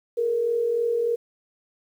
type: tone pair together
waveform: sine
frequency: 426.3 / 469.6 Hz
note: G#4 / A#4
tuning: +45 / +13 cents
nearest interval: major second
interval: 168 cents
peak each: -30 / -21 dBFS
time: 0.17-1.16 s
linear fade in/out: 10 ms
effects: 9-bit

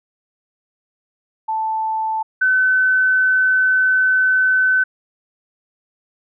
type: tone pair in turn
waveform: sine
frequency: 880 / 1517 Hz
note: A5 / F#6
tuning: 0 / +43 cents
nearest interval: major sixth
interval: 943 cents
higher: second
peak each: -18 / -12 dBFS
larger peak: second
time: 1.48-2.23 / 2.41-4.84 s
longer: second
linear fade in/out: 10 ms
effects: none

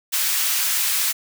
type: high-pass noise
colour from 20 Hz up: white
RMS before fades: -21 dBFS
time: 0.12-1.13 s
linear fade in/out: 20 ms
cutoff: 1400 Hz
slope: 12 dB/octave
effects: none

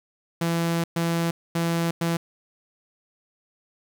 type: tone bursts at uneven times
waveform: sawtooth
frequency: 167.8 Hz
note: E3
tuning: 31 cents sharp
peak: -18 dBFS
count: 4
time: 0.41-0.84 / 0.96-1.31 / 1.55-1.91 / 2.01-2.17 s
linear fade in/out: 5 ms
effects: 9-bit

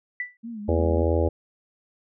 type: tone with exponential decay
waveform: sine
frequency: 1975.5 Hz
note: B6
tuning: in tune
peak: -23 dBFS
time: 0.2-0.37 s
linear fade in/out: 2 ms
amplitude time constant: 35 ms
type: tone with vibrato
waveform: sine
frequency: 220 Hz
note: A3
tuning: in tune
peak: -32 dBFS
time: 0.43-1.05 s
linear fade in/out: 20 ms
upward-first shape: sine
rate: 3.9 Hz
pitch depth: 120 cents each way
type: harmonic tone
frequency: 82.41 Hz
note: E2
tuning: in tune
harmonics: 1 / 3 / 4 / 5 / 6 / 7 / 8 / 9 / 10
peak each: -22 / -33 / -27 / -28 / -27 / -28 / -40 / -41 / -36 dBFS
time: 0.68-1.29 s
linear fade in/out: 10 ms
effects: none

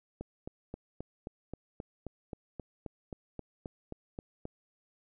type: click train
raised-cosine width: 2 ms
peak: -26 dBFS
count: 17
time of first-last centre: 0.21-4.454 s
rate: 3.77 Hz
effects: none

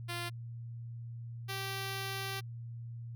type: tone pair in turn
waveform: 5% pulse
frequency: 346.8 / 389.3 Hz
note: F4 / G4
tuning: -12 / -12 cents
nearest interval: major second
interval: 200 cents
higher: second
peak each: -26 dBFS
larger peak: neither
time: 0.08-0.3 / 1.48-2.41 s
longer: second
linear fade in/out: 20 ms
effects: added 117 Hz sine -41 dBFS peak until 3.15 s

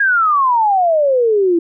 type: exponential sweep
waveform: sine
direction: down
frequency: 1661.2 to 329.6 Hz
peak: -10 dBFS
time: 0-1.59 s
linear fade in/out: 5 ms
effects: none

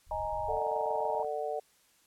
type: low-pass noise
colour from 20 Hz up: pink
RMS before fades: -45 dBFS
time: 0.06-0.61 s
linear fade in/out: 50 ms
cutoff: 100 Hz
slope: 24 dB/octave
type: chord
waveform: sine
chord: D# suspended fourth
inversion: none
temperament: equal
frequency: 622.3 / 830.6 / 932.3 Hz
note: D#5 / G#5 / A#5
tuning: 0 / 0 / 0 cents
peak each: -36 dBFS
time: 0.11-1.23 s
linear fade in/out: 2 ms
type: harmonic tone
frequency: 148.8 Hz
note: D3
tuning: 23 cents sharp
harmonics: 3 / 4 / 5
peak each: -36 / -36 / -36 dBFS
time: 0.48-1.6 s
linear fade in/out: 10 ms
type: click train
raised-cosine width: 1 ms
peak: -39 dBFS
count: 15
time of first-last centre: 0.57-1.246 s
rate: 20.7 Hz
effects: white hiss -66 dBFS RMS until 2.06 s + low-pass 12000 Hz 12 dB/octave

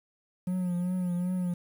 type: tone with vibrato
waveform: triangle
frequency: 179.6 Hz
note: F3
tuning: 49 cents sharp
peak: -25 dBFS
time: 0.47-1.54 s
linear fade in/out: 5 ms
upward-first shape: triangle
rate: 2.6 Hz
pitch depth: 51 cents each way
effects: 9-bit

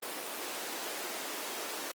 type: high-pass noise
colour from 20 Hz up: pink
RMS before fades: -39 dBFS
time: 0.02-1.92 s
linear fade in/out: 10 ms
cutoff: 310 Hz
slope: 24 dB/octave
effects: Opus 24 kbps

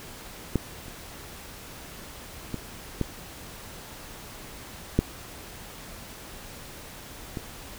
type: clicks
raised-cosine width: 3 ms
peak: -9 / -28 / -17 / -12 / -6 / -19 dBFS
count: 6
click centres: 0.557 / 0.882 / 2.543 / 3.013 / 4.99 / 7.372 s
effects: pink hiss -43 dBFS RMS until 7.78 s

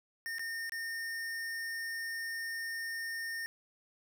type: tone with dropouts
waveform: square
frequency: 1825 Hz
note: A#6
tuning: 37 cents flat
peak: -37 dBFS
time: 0.26-3.46 s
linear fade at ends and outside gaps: 0 ms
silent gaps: 0.384-0.394 / 0.695-0.721 s
effects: none

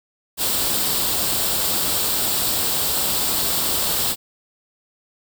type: noise with comb filter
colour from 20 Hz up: white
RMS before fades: -21 dBFS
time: 0.37-4.16 s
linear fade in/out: 50 ms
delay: 0.24 ms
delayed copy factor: +0.5
effects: none

